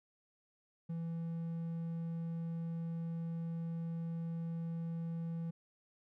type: tone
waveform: triangle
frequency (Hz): 166.2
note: E3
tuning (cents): +15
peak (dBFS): -35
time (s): 0.89-5.51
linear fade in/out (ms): 10
effects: none